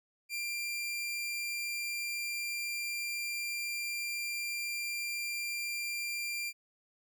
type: tone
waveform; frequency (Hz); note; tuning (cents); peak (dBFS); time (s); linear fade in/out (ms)
sawtooth; 2378; D7; +21; -31; 0.29-6.53; 50
effects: none